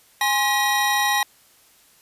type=tone cluster; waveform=square; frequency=825 / 1056 / 1914 / 3816 Hz; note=G#5 / C6 / A#6 / A#7; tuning=-12 / +16 / +45 / +40 cents; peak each=-23 / -27 / -23 / -27 dBFS; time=0.21-1.23 s; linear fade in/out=2 ms; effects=white hiss -55 dBFS RMS until 2.01 s + resampled to 32000 Hz